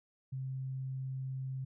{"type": "tone", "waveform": "sine", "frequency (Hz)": 132, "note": "C3", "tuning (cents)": 16, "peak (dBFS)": -36, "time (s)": [0.32, 1.65], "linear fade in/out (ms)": 10, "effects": []}